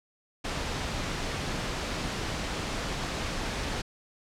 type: noise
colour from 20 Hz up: pink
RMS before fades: -32 dBFS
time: 0.44-3.82 s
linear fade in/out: 10 ms
effects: low-pass 6000 Hz 12 dB/octave